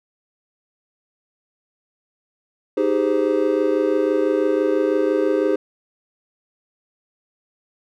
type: chord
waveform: triangle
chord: Ab major seventh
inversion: second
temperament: just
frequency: 311.5 / 389.3 / 415.3 / 519.1 Hz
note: Eb4 / G4 / Ab4 / C5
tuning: +2 / -12 / 0 / -14 cents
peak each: -20 dBFS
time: 2.77-5.56 s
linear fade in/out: 5 ms
effects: none